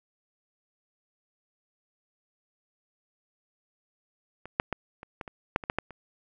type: clicks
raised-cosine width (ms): 0.5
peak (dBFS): -26 / -7 / -14 / -27 / -21 / -25 / -8 / -23 / -11 / -11 / -29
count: 11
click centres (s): 4.456 / 4.599 / 4.727 / 5.031 / 5.212 / 5.278 / 5.561 / 5.638 / 5.699 / 5.786 / 5.907
effects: none